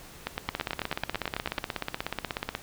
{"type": "two click trains", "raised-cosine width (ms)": 0.3, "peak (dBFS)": [-13, -13], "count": [35, 13], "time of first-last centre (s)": [[0.49, 2.551], [0.27, 1.584]], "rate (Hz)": [16.5, 9.13], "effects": ["pink hiss -48 dBFS RMS until 2.62 s"]}